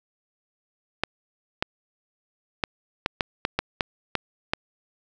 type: clicks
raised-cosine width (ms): 0.3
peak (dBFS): -6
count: 10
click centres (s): 1.036 / 1.625 / 2.638 / 3.061 / 3.208 / 3.451 / 3.59 / 3.808 / 4.153 / 4.535
effects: none